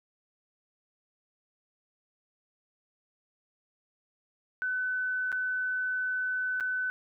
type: tone with dropouts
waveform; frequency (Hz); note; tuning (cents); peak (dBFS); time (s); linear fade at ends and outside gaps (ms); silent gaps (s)
sine; 1507; F#6; +31; -28; 4.62-6.9; 0; 5.318-5.326 / 6.6-6.607
effects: none